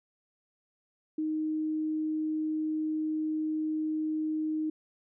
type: tone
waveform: sine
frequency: 311.1 Hz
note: D#4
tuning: in tune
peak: -28 dBFS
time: 1.18-4.7 s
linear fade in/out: 5 ms
effects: none